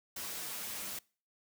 white noise with comb filter, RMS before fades -41 dBFS, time 0.16-0.99 s, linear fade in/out 5 ms, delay 7.6 ms, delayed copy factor -0.6, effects noise-tail reverb RT60 0.4 s tail -24 dB re dry + high-pass 80 Hz 12 dB/octave

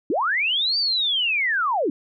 sine linear two-way sweep, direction up then down, 249.9 to 4699 to 249.9 Hz, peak -19 dBFS, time 0.1-1.9 s, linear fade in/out 2 ms, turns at 0.78 s, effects none

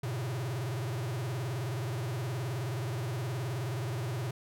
square tone with vibrato, 123.1 Hz, B2, 5 cents flat, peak -33 dBFS, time 0.03-4.31 s, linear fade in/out 5 ms, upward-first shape sine, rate 19 Hz, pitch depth 240 cents each way, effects none

